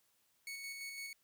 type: tone with tremolo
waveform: sawtooth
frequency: 2217 Hz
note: C#7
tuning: in tune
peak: -39 dBFS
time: 0.47-1.13 s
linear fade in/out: 2 ms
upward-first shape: square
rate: 5.9 Hz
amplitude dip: 30%
effects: white hiss -75 dBFS RMS until 1.23 s